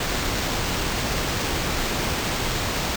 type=noise with sample-and-hold; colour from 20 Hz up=pink; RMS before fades=-25 dBFS; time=0-2.96 s; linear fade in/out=5 ms; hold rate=11025 Hz; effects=none